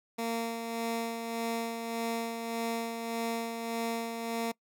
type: tone with tremolo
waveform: 15% pulse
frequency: 230 Hz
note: A#3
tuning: 23 cents flat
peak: -24 dBFS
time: 0.18-4.52 s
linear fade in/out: 10 ms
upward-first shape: sine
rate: 1.7 Hz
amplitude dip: 45%
effects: noise-tail reverb RT60 0.1 s tail -23 dB re dry